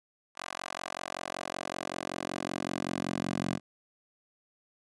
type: tone with high-pass filter sweep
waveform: 10% pulse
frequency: 45.29 Hz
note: F#1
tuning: 36 cents flat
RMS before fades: -36 dBFS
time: 0.35-3.6 s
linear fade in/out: 50 ms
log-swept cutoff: 1000 to 180 Hz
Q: 1.2
effects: resampled to 22050 Hz